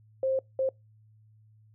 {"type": "tone bursts at uneven times", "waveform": "sine", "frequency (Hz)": 529, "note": "C5", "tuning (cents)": 19, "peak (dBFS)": -24, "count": 2, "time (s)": [[0.23, 0.39], [0.59, 0.69]], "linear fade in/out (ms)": 2, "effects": ["noise-tail reverb RT60 0.2 s tail -26 dB re dry", "added 108 Hz sine -56 dBFS peak until 1.74 s"]}